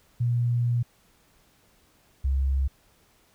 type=tone pair in turn; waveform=sine; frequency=120 / 67.35 Hz; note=B2 / C#2; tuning=-49 / -49 cents; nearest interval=minor seventh; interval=1000 cents; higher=first; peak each=-21 dBFS; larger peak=neither; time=0.2-0.83 / 2.24-2.68 s; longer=first; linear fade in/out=10 ms; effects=pink hiss -62 dBFS RMS until 3.34 s